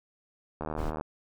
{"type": "click train", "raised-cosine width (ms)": 1, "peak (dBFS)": -20, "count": 32, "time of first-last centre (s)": [0.61, 1.011], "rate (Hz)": 77.4}
{"type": "noise", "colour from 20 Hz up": "brown", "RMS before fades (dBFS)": -32, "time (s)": [0.77, 0.91], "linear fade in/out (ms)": 20}
{"effects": []}